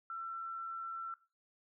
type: tone with amplitude modulation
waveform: sine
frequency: 1346 Hz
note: E6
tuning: 36 cents sharp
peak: -38 dBFS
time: 0.1-1.14 s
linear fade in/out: 2 ms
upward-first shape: sine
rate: 80.2 Hz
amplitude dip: 35%
effects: noise-tail reverb RT60 0.3 s tail -18 dB re dry